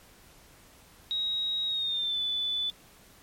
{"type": "tone with pitch glide", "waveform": "sine", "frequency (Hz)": [3800, 3485], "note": ["A#7", "A7"], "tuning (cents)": [33, -17], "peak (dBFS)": -27, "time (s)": [1.11, 2.7], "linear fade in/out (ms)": 0, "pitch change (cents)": -150, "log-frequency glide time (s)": [1.66, 2.21], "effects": ["pink hiss -56 dBFS RMS until 3.22 s", "MP3 64 kbps"]}